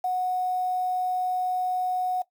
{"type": "tone with quantisation", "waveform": "sine", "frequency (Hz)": 734, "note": "F#5", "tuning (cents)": -14, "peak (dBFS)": -23, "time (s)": [0.04, 2.22], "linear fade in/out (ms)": 5, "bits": 8, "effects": ["noise-tail reverb RT60 0.1 s tail -17 dB re dry"]}